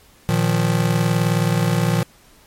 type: chord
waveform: square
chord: Bb suspended fourth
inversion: none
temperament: just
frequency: 116.54 / 155.39 / 174.81 Hz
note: Bb2 / Eb3 / F3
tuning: 0 / -2 / +2 cents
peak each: -21 dBFS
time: 0.29-2.03 s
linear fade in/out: 0 ms
effects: pink hiss -51 dBFS RMS until 2.46 s + MP3 64 kbps